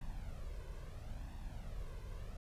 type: noise with flanger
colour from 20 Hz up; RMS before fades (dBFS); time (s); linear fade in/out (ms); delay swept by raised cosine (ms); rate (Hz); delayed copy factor
brown; -45; 0.01-2.37; 5; 1.1 to 1.97; 0.75; +0.65
effects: resampled to 32000 Hz